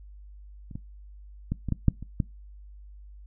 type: clicks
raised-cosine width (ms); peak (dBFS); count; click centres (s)
5; -29 / -22 / -15 / -18 / -13 / -6 / -26 / -12; 8; 0.712 / 0.755 / 1.52 / 1.687 / 1.723 / 1.883 / 2.026 / 2.202
effects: noise-tail reverb RT60 0.2 s tail -21 dB re dry + added 50 Hz sine -44 dBFS peak until 3.26 s